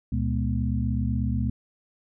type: tone cluster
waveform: sine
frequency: 70.8 / 118.9 / 209.1 / 245.5 Hz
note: C#2 / A#2 / G#3 / B3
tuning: +37 / +35 / +12 / -10 cents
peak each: -27 / -27 / -30 / -31 dBFS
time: 0.12-1.5 s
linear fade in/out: 5 ms
effects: none